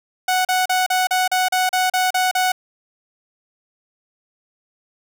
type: tone bursts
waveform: sawtooth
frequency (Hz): 740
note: F#5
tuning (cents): 0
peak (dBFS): -12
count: 11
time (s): 0.28-2.52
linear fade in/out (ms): 5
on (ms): 170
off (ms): 37
effects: none